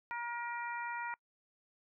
harmonic tone, 474.3 Hz, A#4, 30 cents sharp, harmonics 2 / 3 / 4 / 5, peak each -39 / -43 / -45 / -47 dBFS, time 0.11-1.14 s, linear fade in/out 0 ms, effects noise-tail reverb RT60 0.1 s tail -26 dB re dry

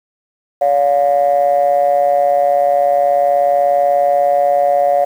triangle ring-modulated tone, 70.2 Hz, C#2, 22 cents sharp, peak -4 dBFS, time 0.61-5.05 s, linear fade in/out 10 ms, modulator 640 Hz, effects tanh soft clip ceiling -3 dBFS + 7-bit

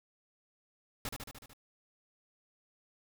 pink noise with echo, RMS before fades -38 dBFS, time 1.05-1.09 s, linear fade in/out 2 ms, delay 74 ms, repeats 6, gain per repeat -3 dB, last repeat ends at 1.534 s, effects none

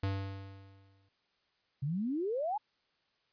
square tone with exponential decay, 97.6 Hz, G2, 7 cents flat, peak -30 dBFS, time 0.03-1.09 s, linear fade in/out 5 ms, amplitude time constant 230 ms
sine exponential sweep, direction up, 130.6 to 878 Hz, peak -31 dBFS, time 1.82-2.58 s, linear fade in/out 10 ms
effects white hiss -75 dBFS RMS until 3.32 s + resampled to 11025 Hz

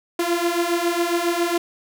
sawtooth beating tone pair, 340 / 347.3 Hz, F4 / F4, -46 / -10 cents, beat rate 7.3 Hz, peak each -19 / -18 dBFS, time 0.19-1.58 s, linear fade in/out 5 ms, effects 9-bit

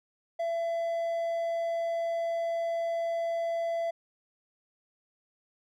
triangle tone, 671 Hz, E5, 31 cents sharp, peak -26 dBFS, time 0.39-3.91 s, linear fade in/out 10 ms, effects none

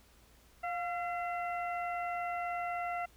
harmonic tone with a mistuned harmonic, 681 Hz, F5, 44 cents flat, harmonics 1 / 2 / 3 / 4, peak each -35 / -41 / -43 / -49 dBFS, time 0.63-3.06 s, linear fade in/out 10 ms, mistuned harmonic 1, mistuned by +59 cents, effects added 58 Hz sine -64 dBFS peak until 3.16 s + pink hiss -64 dBFS RMS until 3.16 s

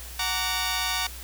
10% pulse chord, Gb augmented, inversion none, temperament just, 740 / 925 / 1156.2 Hz, Gb5 / Bb5 / D6, 0 / -14 / -27 cents, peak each -22 dBFS, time 0.19-1.07 s, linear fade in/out 5 ms, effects added 60 Hz sine -40 dBFS peak until 1.23 s + white hiss -42 dBFS RMS until 1.23 s

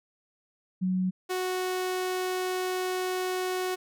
sine / sawtooth tone pair in turn, 185.1 / 368.7 Hz, F#3 / F#4, +1 / -6 cents, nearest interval octave, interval 1193 cents, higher second, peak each -24 dBFS, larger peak neither, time 0.81-1.11 / 1.29-3.76 s, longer second, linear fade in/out 20 ms, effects none

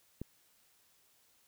click, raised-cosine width 3 ms, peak -26 dBFS, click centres 0.216 s, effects white hiss -69 dBFS RMS until 1.47 s

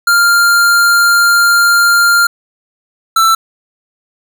square tone pair in turn, 1396.9 / 1333.4 Hz, F6 / E6, 0 / +19 cents, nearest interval minor second, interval 81 cents, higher first, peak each -7 dBFS, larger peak neither, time 0.07-2.27 / 3.16-3.35 s, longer first, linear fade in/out 5 ms, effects none

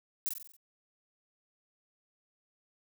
violet noise with echo, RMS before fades -32 dBFS, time 0.26-0.29 s, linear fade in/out 0 ms, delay 46 ms, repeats 6, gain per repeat -5 dB, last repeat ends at 0.566 s, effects none

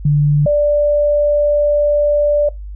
sine tone pair in turn, 146.83 / 587.3 Hz, D3 / D5, 0 / 0 cents, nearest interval 2 octaves, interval 2400 cents, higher second, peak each -9 / -10 dBFS, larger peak first, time 0.05-0.46 / 0.46-2.49 s, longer second, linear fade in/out 5 ms, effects noise-tail reverb RT60 0.2 s tail -23 dB re dry + added 50 Hz sine -26 dBFS peak until 2.75 s

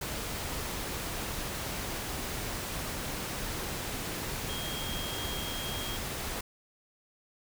sine tone in noise, 3246 Hz, G#7, 40 cents flat, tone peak -39 dBFS, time 4.49-5.97 s, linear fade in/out 5 ms, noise pink, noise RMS -36 dBFS, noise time 0.01-6.41 s, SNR -6 dB, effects none

